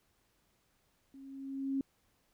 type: tone with level ramp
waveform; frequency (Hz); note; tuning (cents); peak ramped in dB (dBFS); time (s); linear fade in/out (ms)
sine; 271.2; C#4; -38; -50 to -29; 1.14-1.81; 2
effects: pink hiss -74 dBFS RMS until 2.33 s